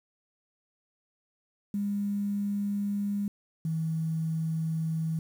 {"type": "tone pair in turn", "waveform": "sine", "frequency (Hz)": [202.7, 160.88], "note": ["G#3", "E3"], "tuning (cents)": [-42, -42], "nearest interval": "major third", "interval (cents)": 400, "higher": "first", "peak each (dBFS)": -27, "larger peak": "neither", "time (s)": [[1.74, 3.28], [3.65, 5.19]], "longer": "neither", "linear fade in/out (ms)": 2, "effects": ["9-bit"]}